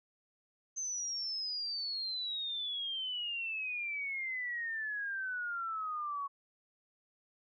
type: exponential sweep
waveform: sine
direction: down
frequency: 6272 to 1108.7 Hz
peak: -35 dBFS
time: 0.76-6.28 s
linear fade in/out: 20 ms
effects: none